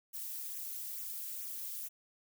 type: noise with flanger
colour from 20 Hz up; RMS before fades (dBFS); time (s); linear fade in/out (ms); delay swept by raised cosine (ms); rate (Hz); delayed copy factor
violet; -42; 0.13-1.89; 20; 0.21 to 2.91; 2.3; -0.7
effects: none